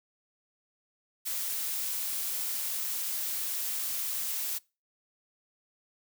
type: noise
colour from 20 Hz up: blue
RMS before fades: -33 dBFS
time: 1.25-4.59 s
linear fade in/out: 20 ms
effects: noise-tail reverb RT60 0.3 s tail -25 dB re dry